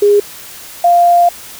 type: tone pair in turn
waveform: sine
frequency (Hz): 410 / 696.7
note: G#4 / F5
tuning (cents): -22 / -4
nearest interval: major sixth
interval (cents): 918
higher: second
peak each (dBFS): -5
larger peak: neither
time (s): 0.02-0.2 / 0.84-1.29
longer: second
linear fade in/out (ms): 5
effects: white hiss -32 dBFS RMS until 1.59 s